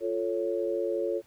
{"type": "chord", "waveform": "sine", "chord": "F augmented", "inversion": "none", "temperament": "equal", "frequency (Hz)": [349.2, 440, 554.4], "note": ["F4", "A4", "C#5"], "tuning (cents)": [0, 0, 0], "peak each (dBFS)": -31, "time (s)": [0, 1.22], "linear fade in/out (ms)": 50, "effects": ["pink hiss -62 dBFS RMS until 1.26 s"]}